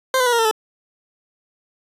20% pulse tone with pitch steps, 522 / 503.3 / 485.4 / 468 / 451.3 / 435.2 Hz, C5 / B4 / B4 / A#4 / A4 / A4, -4 / +33 / -30 / +7 / +44 / -19 cents, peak -10 dBFS, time 0.14-0.512 s, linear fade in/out 2 ms, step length 62 ms, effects resampled to 32000 Hz

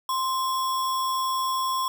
sine tone with sample-and-hold, 1046.5 Hz, C6, in tune, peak -23 dBFS, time 0.09-1.88 s, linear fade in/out 2 ms, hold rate 4410 Hz, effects none

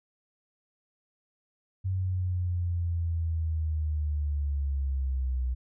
sine linear sweep, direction down, 94.6 to 62 Hz, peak -26 dBFS, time 1.84-5.55 s, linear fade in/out 20 ms, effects none

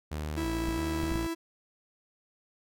sawtooth tone with vibrato, 65.9 Hz, C2, 13 cents sharp, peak -29 dBFS, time 0.11-1.27 s, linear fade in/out 10 ms, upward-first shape square, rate 1.5 Hz, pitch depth 250 cents each way
45% pulse tone with pitch glide, 328.1 to 330.6 Hz, E4 to E4, -8 to +5 cents, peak -31 dBFS, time 0.36-1.35 s, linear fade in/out 20 ms, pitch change +13 cents, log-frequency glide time 1.07-1.19 s
clicks, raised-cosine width 5 ms, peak -24 dBFS, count 4, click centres 0.685 / 1.034 / 1.117 / 1.157 s
effects none

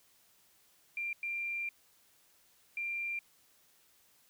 sine tone bursts at uneven times, 2378 Hz, D7, 21 cents sharp, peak -34 dBFS, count 3, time 0.97-1.13 / 1.23-1.69 / 2.77-3.19 s, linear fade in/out 2 ms, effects white hiss -67 dBFS RMS until 4.29 s

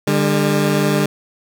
20% pulse tone pair together, 148.19 / 200.9 Hz, D3 / G3, +16 / +43 cents, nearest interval perfect fourth, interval 527 cents, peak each -12 dBFS, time 0.07-1.06 s, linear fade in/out 5 ms, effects none

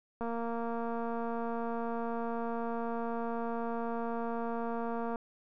click train, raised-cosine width 1 ms, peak -24 dBFS, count 1149, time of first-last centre 0.21-5.158 s, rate 232 Hz, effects none

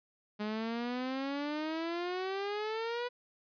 sawtooth exponential sweep, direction up, 207.7 to 493.9 Hz, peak -30 dBFS, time 0.39-3.09 s, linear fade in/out 20 ms, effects resampled to 11025 Hz

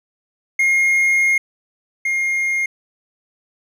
triangle tone pair in turn, 2139 / 2131 Hz, C7 / C7, +38 / +31 cents, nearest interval unison, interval 7 cents, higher first, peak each -11 / -15 dBFS, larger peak first, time 0.59-1.38 / 2.05-2.66 s, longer first, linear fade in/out 5 ms, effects none

